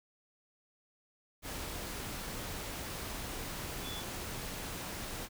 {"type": "tone in noise", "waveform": "sine", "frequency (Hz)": 3444, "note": "A7", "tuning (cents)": -38, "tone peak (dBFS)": -43, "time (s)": [3.82, 4.04], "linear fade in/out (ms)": 50, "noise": "pink", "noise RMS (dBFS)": -41, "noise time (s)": [1.42, 5.29], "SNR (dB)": -5, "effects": []}